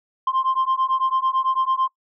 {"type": "beating tone pair", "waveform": "sine", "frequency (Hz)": [1046.5, 1055.5], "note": ["C6", "C6"], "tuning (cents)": [0, 15], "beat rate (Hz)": 9, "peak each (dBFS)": -20, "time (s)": [0.27, 1.88], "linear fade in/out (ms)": 5, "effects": ["noise-tail reverb RT60 0.1 s tail -21 dB re dry", "tanh soft clip ceiling -14 dBFS"]}